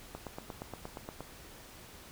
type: click train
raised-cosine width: 1 ms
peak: -26 dBFS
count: 10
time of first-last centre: 0.15-1.206 s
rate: 8.52 Hz
effects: pink hiss -52 dBFS RMS until 2.11 s